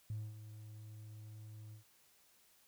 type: tone with ADSR envelope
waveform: triangle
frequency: 107.5 Hz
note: A2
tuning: 40 cents flat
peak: -34 dBFS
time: 0.1-1.84 s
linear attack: 3 ms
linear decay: 230 ms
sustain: -13 dB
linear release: 110 ms
effects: tanh soft clip ceiling -36 dBFS + white hiss -69 dBFS RMS until 2.67 s